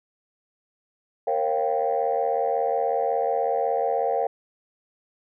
sine chord, G half-diminished seventh, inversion first, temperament equal with one note detuned, 466.2 / 542.6 / 698.5 / 784 Hz, Bb4 / Db5 / F5 / G5, 0 / -37 / 0 / 0 cents, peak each -26 dBFS, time 1.27-4.27 s, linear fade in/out 5 ms, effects tanh soft clip ceiling -13 dBFS

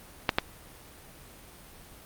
clicks, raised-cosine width 0.3 ms, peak -5 dBFS, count 2, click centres 0.292 / 0.385 s, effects pink hiss -50 dBFS RMS until 2.05 s + Opus 32 kbps

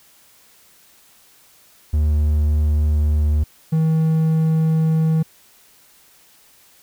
triangle tone pair in turn, 75.3 / 159.56 Hz, D2 / D#3, +44 / +44 cents, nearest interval octave + minor second, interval 1300 cents, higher second, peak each -12 dBFS, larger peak neither, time 1.93-3.44 / 3.72-5.23 s, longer neither, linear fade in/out 10 ms, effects white hiss -52 dBFS RMS until 6.82 s

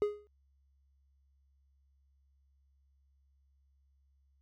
triangle tone with exponential decay, 415.3 Hz, G#4, in tune, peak -22 dBFS, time 0.02-0.27 s, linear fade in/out 0 ms, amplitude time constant 54 ms, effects added 68 Hz sine -67 dBFS peak until 4.41 s

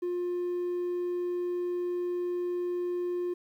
triangle tone, 354.2 Hz, F4, 24 cents sharp, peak -26 dBFS, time 0.02-3.34 s, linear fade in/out 10 ms, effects tanh soft clip ceiling -23 dBFS + 11-bit

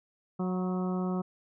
harmonic tone with a mistuned harmonic, 183.3 Hz, F#3, 16 cents flat, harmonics 1 / 2 / 3 / 4 / 5 / 6 / 7, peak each -29 / -36 / -43 / -42 / -47 / -45 / -45 dBFS, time 0.39-1.22 s, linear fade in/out 10 ms, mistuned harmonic 5, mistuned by +42 cents, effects none

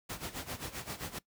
pink noise with tremolo, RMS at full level -38 dBFS, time 0.09-1.19 s, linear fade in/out 10 ms, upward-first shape sine, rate 7.6 Hz, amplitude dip 80%, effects noise-tail reverb RT60 0.1 s tail -20 dB re dry + high-pass 60 Hz 12 dB/octave

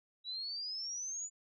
sine exponential sweep, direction up, 3871 to 7040 Hz, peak -38 dBFS, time 0.24-1.3 s, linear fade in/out 50 ms, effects none

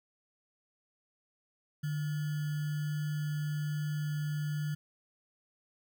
sine tone with sample-and-hold, 149.8 Hz, D3, 35 cents sharp, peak -31 dBFS, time 1.83-4.75 s, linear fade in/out 10 ms, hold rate 1575 Hz, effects none

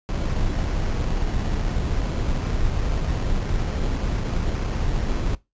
brown noise with sample-and-hold, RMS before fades -23 dBFS, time 0.09-5.35 s, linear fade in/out 0 ms, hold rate 3675 Hz, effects noise-tail reverb RT60 0.2 s tail -20 dB re dry + resampled to 16000 Hz

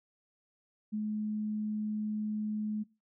sine tone, 212.9 Hz, G#3, 43 cents sharp, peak -31 dBFS, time 0.92-2.84 s, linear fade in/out 20 ms, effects noise-tail reverb RT60 0.3 s tail -23 dB re dry

